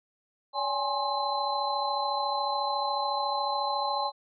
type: tone cluster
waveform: sine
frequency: 570 / 803 / 837 / 1062 / 4060 Hz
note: C#5 / G5 / G#5 / C6 / B7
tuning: +48 / +41 / +13 / +25 / +47 cents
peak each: -35 / -36 / -30 / -32 / -35 dBFS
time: 0.53-4.12 s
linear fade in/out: 50 ms
effects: none